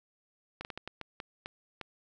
slowing click train, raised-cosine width 0.3 ms, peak -23 dBFS, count 9, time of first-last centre 0.61-1.813 s, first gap 39 ms, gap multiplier 1.37, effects none

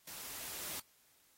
white noise with level ramp, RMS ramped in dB -48 to -42 dBFS, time 0.07-0.8 s, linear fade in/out 5 ms, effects white hiss -69 dBFS RMS until 1.37 s + AAC 48 kbps

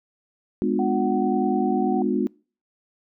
sine chord, G# diminished seventh, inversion none, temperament just, 207.7 / 249.2 / 299 / 358.8 Hz, G#3 / B3 / D4 / F4, 0 / +16 / +31 / +47 cents, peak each -25 / -25 / -26 / -25 dBFS, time 0.62-2.27 s, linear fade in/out 0 ms
sine tone, 750 Hz, F#5, 23 cents sharp, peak -26 dBFS, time 0.79-2.02 s, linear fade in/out 2 ms
effects noise-tail reverb RT60 0.4 s tail -26 dB re dry

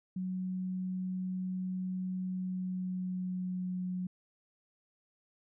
sine tone with pitch glide, 185 to 182.45 Hz, F#3 to F#3, 0 to -24 cents, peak -33 dBFS, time 0.16-4.07 s, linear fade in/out 5 ms, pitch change -24 cents, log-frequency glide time 2.24-3.8 s, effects none

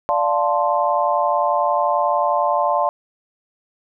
sine chord, D minor seventh, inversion none, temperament equal, 587.3 / 698.5 / 880 / 1046.5 Hz, D5 / F5 / A5 / C6, 0 / 0 / 0 / 0 cents, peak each -21 dBFS, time 0.09-2.89 s, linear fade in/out 0 ms, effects none

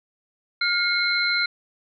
sine tone cluster, 1413 / 2161 / 4097 Hz, F6 / C#7 / C8, +20 / -45 / -37 cents, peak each -24 dBFS, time 0.61-1.46 s, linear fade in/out 5 ms, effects none

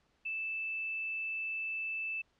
sine tone, 2637 Hz, E7, in tune, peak -34 dBFS, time 0.25-2.22 s, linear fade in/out 10 ms, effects pink hiss -73 dBFS RMS until 2.39 s + low-pass 5000 Hz 12 dB/octave

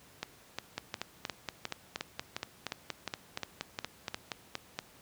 two click trains, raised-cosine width 0.2 ms, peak -17 / -17 dBFS, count 18 / 12, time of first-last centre 0.78-4.789 / 0.23-4.145 s, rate 4.24 / 2.81 Hz, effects pink hiss -58 dBFS RMS until 5.01 s + high-pass 80 Hz 12 dB/octave

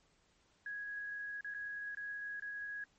sine tone with dropouts, 1661.2 Hz, G#6, in tune, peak -40 dBFS, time 0.66-2.84 s, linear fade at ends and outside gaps 2 ms, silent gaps 1.409-1.445 / 1.54-1.546 / 1.949-1.971 / 2.398-2.422 s, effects pink hiss -72 dBFS RMS until 2.98 s + MP3 32 kbps

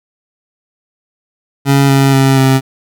25% pulse tone with pitch steps, 138.59 / 136.76 / 134.96 / 133.17 Hz, C#3 / C#3 / C#3 / C3, 0 / -23 / -46 / +31 cents, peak -3 dBFS, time 1.65-2.61 s, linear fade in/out 50 ms, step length 240 ms, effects none

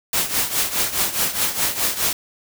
white noise with tremolo, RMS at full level -18 dBFS, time 0.13-2.13 s, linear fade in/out 2 ms, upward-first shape triangle, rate 4.8 Hz, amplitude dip 80%, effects none

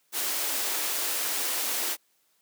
white high-pass noise, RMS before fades -29 dBFS, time 0.12-1.97 s, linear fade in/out 50 ms, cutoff 260 Hz, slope 48 dB/octave, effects white hiss -69 dBFS RMS until 2.41 s + high-pass 150 Hz 12 dB/octave

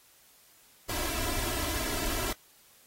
pink noise with comb filter, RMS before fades -32 dBFS, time 0.89-2.33 s, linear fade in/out 5 ms, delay 3 ms, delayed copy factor +1, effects white hiss -60 dBFS RMS until 2.86 s + AAC 48 kbps

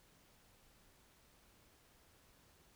silence, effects pink hiss -68 dBFS RMS until 2.75 s

